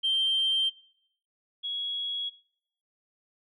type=tone pair in turn; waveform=sine; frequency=3146 / 3333 Hz; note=G7 / G#7; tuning=+6 / +5 cents; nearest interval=minor second; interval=99 cents; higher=second; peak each=-22 / -30 dBFS; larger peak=first; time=0.03-0.7 / 1.63-2.3 s; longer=neither; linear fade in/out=20 ms; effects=noise-tail reverb RT60 0.7 s tail -20 dB re dry + tanh soft clip ceiling -19 dBFS